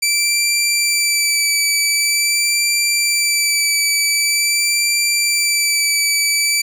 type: tone with vibrato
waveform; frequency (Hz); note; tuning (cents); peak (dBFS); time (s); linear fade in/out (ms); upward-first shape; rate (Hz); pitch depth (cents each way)
15% pulse; 2328; D7; -16; -7; 0.02-6.62; 10; sine; 0.45; 19
effects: none